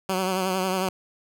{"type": "tone with vibrato", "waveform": "10% pulse", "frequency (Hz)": 187.4, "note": "F#3", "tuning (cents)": 22, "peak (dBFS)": -15, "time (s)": [0.09, 0.89], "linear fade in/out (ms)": 2, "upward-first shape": "triangle", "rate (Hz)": 11, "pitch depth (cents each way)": 51, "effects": []}